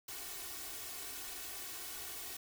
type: noise with comb filter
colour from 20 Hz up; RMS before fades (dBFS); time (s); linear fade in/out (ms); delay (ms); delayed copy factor
white; -45; 0.08-2.37; 5; 2.7; +1
effects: none